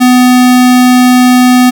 square tone, 250.2 Hz, B3, 23 cents sharp, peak -3 dBFS, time 0-1.71 s, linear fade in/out 20 ms, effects none

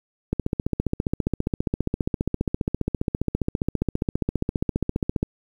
click train, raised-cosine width 3 ms, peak -9 dBFS, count 74, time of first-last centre 0.33-5.229 s, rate 14.9 Hz, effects 8-bit

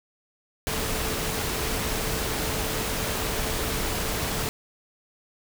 sine tone in noise, 440 Hz, A4, in tune, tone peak -37 dBFS, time 0.67-4.49 s, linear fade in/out 0 ms, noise pink, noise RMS -28 dBFS, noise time 0.67-4.49 s, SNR -12 dB, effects none

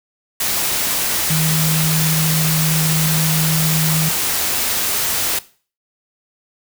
sine tone in noise, 158.2 Hz, D#3, 29 cents sharp, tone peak -16 dBFS, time 1.3-4.09 s, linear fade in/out 5 ms, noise white, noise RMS -19 dBFS, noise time 0.4-5.39 s, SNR 0 dB, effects noise-tail reverb RT60 0.4 s tail -18 dB re dry

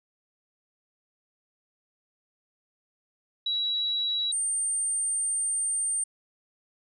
sine tone pair in turn, 3897 / 8794 Hz, B7 / C#9, -24 / -15 cents, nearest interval octave + major second, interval 1409 cents, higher second, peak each -25 dBFS, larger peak neither, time 3.46-4.32 / 4.32-6.04 s, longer second, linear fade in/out 5 ms, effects none

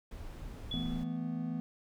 brown noise, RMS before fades -43 dBFS, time 0.11-1.04 s, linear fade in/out 5 ms
sine tone with exponential decay, 3409 Hz, G#7, 45 cents sharp, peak -34 dBFS, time 0.71-1.17 s, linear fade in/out 5 ms, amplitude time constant 100 ms
triangle chord, E suspended fourth, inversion none, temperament equal, 164.81 / 220 / 246.9 Hz, E3 / A3 / B3, 0 / 0 / 0 cents, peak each -36 / -39 / -35 dBFS, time 0.74-1.6 s, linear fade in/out 0 ms
effects none

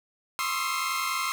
sawtooth tone cluster, 1042 / 1093 / 1254 / 1343 / 2108 Hz, C6 / C#6 / D#6 / E6 / C7, -7 / -25 / +13 / +32 / +12 cents, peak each -30 dBFS, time 0.39-1.32 s, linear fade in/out 0 ms, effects none

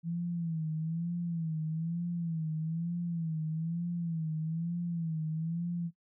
sine tone with vibrato, 164.81 Hz, E3, in tune, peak -31 dBFS, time 0.03-5.91 s, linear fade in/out 50 ms, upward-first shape sine, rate 1.1 Hz, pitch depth 88 cents each way, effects noise-tail reverb RT60 0.1 s tail -17 dB re dry

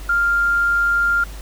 triangle tone with tanh clipping, 1396.9 Hz, F6, in tune, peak -14 dBFS, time 0.09-1.24 s, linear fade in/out 5 ms, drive 3 dB, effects added 50 Hz sine -31 dBFS peak until 1.41 s + pink hiss -40 dBFS RMS until 1.41 s

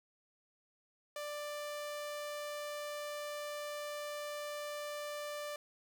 sawtooth tone, 590 Hz, D5, 8 cents sharp, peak -36 dBFS, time 1.16-5.56 s, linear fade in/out 2 ms, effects 12-bit

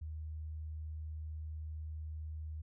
sine tone, 77.78 Hz, D#2, in tune, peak -40 dBFS, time 0.01-2.62 s, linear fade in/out 10 ms, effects none

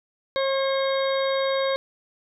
harmonic tone, 540 Hz, C#5, 45 cents flat, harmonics 1 / 2 / 3 / 4 / 6 / 7 / 8, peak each -22 / -30 / -34 / -35 / -41 / -34 / -39 dBFS, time 0.36-1.76 s, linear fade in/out 0 ms, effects none

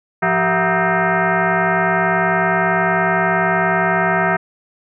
sine tone with frequency modulation, 453.9 Hz, A#4, 46 cents flat, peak -13 dBFS, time 0.22-4.37 s, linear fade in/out 10 ms, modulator 279 Hz, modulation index 5.3, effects none

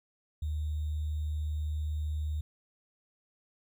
sine tone with sample-and-hold, 76.3 Hz, D#2, 33 cents flat, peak -30 dBFS, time 0.42-2.41 s, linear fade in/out 5 ms, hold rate 3675 Hz, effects none

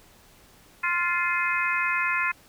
harmonic tone with a mistuned harmonic, 349.2 Hz, F4, in tune, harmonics 3 / 4 / 5 / 6 / 7, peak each -29 / -29 / -29 / -29 / -29 dBFS, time 0.83-2.32 s, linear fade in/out 10 ms, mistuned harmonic 7, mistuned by +53 cents, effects pink hiss -55 dBFS RMS until 2.48 s

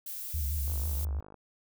violet noise, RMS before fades -39 dBFS, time 0.06-1.05 s, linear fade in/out 5 ms
sine tone with vibrato, 72.5 Hz, D2, 22 cents flat, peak -29 dBFS, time 0.34-1.2 s, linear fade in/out 0 ms, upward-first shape sine, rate 6 Hz, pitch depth 110 cents each way
click train, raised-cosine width 1 ms, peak -35 dBFS, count 35, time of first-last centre 0.68-1.343 s, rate 51.3 Hz
effects none

